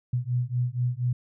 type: beating tone pair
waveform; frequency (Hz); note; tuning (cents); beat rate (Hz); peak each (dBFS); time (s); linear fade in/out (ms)
sine; 121.4 / 125.6; B2 / B2; -29 / +30; 4.2; -27; 0.13-1.13; 5
effects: none